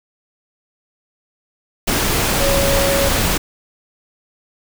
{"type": "tone in noise", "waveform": "sine", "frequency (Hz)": 554.4, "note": "C#5", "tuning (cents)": 0, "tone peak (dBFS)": -17, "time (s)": [2.4, 3.09], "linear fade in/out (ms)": 10, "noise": "pink", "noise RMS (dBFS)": -17, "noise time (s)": [1.87, 3.38], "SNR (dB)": -3, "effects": []}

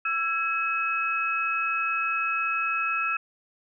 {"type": "tone cluster", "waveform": "sine", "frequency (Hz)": [1337, 1654, 2566], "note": ["E6", "G#6", "E7"], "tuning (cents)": [24, -8, -47], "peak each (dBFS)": [-27, -34, -27], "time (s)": [0.05, 3.17], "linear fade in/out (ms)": 5, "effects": []}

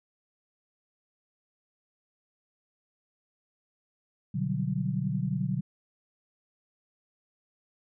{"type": "chord", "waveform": "sine", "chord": "G major seventh", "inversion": "first", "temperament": "equal", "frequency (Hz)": [123.47, 146.83, 185, 196], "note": ["B2", "D3", "F#3", "G3"], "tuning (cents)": [0, 0, 0, 0], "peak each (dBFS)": [-33, -31, -31, -37], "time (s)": [4.34, 5.61], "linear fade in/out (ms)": 10, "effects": []}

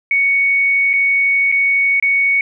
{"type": "tone with dropouts", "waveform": "sine", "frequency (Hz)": 2227, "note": "C#7", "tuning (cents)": 7, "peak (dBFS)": -11, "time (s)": [0.11, 2.41], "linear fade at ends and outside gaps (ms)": 2, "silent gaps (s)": [[0.932, 0.936], [1.517, 1.523], [1.999, 2.025]], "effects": []}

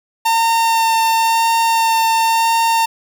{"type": "tone with vibrato", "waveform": "45% pulse", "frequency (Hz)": 908, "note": "A#5", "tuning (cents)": -46, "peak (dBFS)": -12, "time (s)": [0.25, 2.86], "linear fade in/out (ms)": 10, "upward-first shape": "sine", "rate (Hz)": 0.96, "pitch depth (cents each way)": 11, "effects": ["7-bit"]}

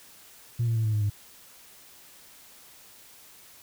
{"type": "tone with pitch steps", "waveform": "sine", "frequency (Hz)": [118.1, 114.87, 111.73, 108.67, 105.7, 102.81], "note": ["A#2", "A#2", "A2", "A2", "G#2", "G#2"], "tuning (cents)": [23, -25, 27, -21, 31, -17], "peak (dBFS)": -21, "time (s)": [0.59, 1.1], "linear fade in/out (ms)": 10, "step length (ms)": 85, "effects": ["tanh soft clip ceiling -20 dBFS", "white hiss -52 dBFS RMS until 3.62 s"]}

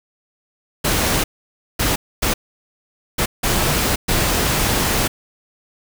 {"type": "noise bursts at uneven times", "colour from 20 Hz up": "pink", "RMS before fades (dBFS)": -18, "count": 6, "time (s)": [[0.84, 1.24], [1.79, 1.96], [2.22, 2.34], [3.18, 3.26], [3.43, 3.96], [4.08, 5.08]], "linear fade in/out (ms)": 10, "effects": []}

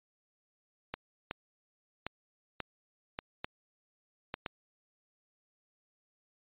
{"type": "clicks", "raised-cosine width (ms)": 0.3, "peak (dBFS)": -19, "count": 8, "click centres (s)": [0.94, 1.311, 2.066, 2.603, 3.189, 3.445, 4.341, 4.462], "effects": ["resampled to 8000 Hz"]}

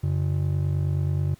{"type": "ring-modulated tone", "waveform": "triangle", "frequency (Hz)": 116.54, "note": "A#2", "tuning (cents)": 0, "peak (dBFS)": -16, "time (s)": [0.03, 1.35], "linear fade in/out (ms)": 10, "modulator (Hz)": 24.7, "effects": ["pink hiss -57 dBFS RMS until 1.39 s", "MP3 96 kbps"]}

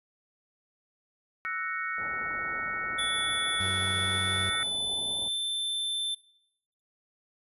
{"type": "chord", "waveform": "sine", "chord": "F# dominant seventh", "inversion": "third", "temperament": "equal", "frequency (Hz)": [1318.5, 1480, 1864.7, 2217], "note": ["E6", "F#6", "A#6", "C#7"], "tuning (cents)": [0, 0, 0, 0], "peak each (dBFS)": -36, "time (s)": [1.45, 4.63], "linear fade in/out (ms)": 0}
{"type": "low-pass noise", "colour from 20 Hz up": "white", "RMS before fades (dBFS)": -46, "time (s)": [1.98, 5.28], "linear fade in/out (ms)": 0, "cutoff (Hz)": 930, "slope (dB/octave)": 96}
{"type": "tone with pitch glide", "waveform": "square", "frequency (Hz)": [3449, 3544], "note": ["A7", "A7"], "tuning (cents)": [-35, 12], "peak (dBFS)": -29, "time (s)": [2.98, 6.15], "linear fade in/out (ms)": 10, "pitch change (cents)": 47, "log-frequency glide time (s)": [3.87, 5.36]}
{"type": "tone", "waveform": "35% pulse", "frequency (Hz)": 94.8, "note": "F#2", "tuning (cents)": 43, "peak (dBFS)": -32, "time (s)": [3.6, 4.5], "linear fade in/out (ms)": 5}
{"effects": ["noise-tail reverb RT60 0.8 s tail -23 dB re dry", "resampled to 32000 Hz"]}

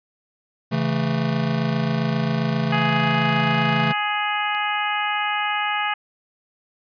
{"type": "chord", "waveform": "square", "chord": "A major", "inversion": "first", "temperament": "just", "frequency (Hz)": [137.5, 165, 220], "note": ["C#3", "E3", "A3"], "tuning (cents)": [-14, 2, 0], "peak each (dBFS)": [-25, -25, -25], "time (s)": [0.71, 3.93], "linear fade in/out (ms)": 20}
{"type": "harmonic tone", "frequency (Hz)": 417.2, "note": "G#4", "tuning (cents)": 8, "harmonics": [2, 3, 4, 5, 6, 7], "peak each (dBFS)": [-25, -27, -28, -29, -30, -30], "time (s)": [2.72, 5.94], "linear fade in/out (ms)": 5}
{"type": "click", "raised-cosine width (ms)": 0.2, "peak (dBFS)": -25, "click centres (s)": 4.549}
{"effects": ["resampled to 11025 Hz"]}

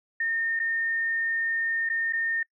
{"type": "tone with dropouts", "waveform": "sine", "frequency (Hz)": 1825, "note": "A#6", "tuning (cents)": -37, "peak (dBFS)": -24, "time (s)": [0.2, 2.43], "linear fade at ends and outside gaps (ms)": 5, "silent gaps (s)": [[0.593, 0.598], [1.891, 1.898], [2.126, 2.132]], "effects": ["noise-tail reverb RT60 0.1 s tail -26 dB re dry"]}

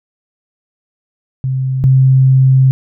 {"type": "tone pair in turn", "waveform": "sine", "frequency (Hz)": [131.4, 131.96], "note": ["C3", "C3"], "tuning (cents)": [8, 15], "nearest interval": "unison", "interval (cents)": 7, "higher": "second", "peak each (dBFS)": [-13, -5], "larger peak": "second", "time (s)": [[1.44, 1.84], [1.84, 2.71]], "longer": "second", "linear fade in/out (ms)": 0, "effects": []}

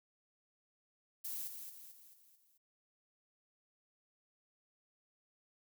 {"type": "noise with echo", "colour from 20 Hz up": "violet", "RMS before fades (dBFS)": -42, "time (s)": [1.24, 1.48], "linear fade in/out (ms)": 10, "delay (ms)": 220, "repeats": 5, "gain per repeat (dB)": -6, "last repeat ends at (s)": 2.58, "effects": []}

